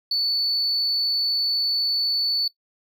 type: tone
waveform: triangle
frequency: 4472 Hz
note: C#8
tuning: 14 cents sharp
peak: -17 dBFS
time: 0.11-2.48 s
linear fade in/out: 5 ms
effects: noise-tail reverb RT60 0.1 s tail -21 dB re dry + tanh soft clip ceiling -17 dBFS